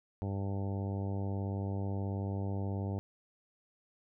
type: harmonic tone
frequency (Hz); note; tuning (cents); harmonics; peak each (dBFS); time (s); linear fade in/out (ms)
98.5; G2; +9; 1 / 2 / 3 / 4 / 5 / 6 / 7 / 8 / 9; -34 / -40 / -44 / -46 / -48 / -50 / -51 / -52 / -53; 0.22-2.99; 0
effects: none